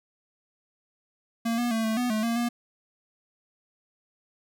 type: tone with pitch steps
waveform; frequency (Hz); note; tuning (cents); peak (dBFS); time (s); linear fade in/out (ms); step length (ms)
square; 230.1 / 240.8 / 224.3 / 220.8 / 246.5 / 216.3 / 231.9 / 238.2; A#3 / B3 / A3 / A3 / B3 / A3 / A#3 / A#3; -22 / -44 / +34 / +6 / -3 / -29 / -9 / +38; -25; 1.45-2.49; 10; 130
effects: none